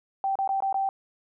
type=tone with dropouts; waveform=sine; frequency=779 Hz; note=G5; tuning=11 cents flat; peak=-23 dBFS; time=0.24-0.89 s; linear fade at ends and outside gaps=1 ms; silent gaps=0.355-0.388 / 0.476-0.491 / 0.604-0.623 / 0.727-0.743 s; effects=none